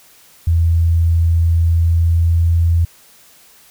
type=tone with pitch glide; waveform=sine; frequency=83.4 to 84.03 Hz; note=E2 to E2; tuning=+21 to +34 cents; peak=-10 dBFS; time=0.47-2.85 s; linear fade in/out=5 ms; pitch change=+13 cents; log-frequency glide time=1.71-2.53 s; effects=white hiss -47 dBFS RMS until 3.7 s